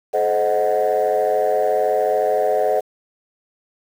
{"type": "chord", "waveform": "sine", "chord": "A diminished seventh", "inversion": "none", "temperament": "equal with one note detuned", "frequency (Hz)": [429.5, 523.3, 622.3, 740], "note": ["A4", "C5", "Eb5", "Gb5"], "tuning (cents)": [-42, 0, 0, 0], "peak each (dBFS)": [-20, -20, -19, -20], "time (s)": [0.13, 2.81], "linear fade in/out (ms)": 20, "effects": ["tanh soft clip ceiling -10 dBFS", "7-bit"]}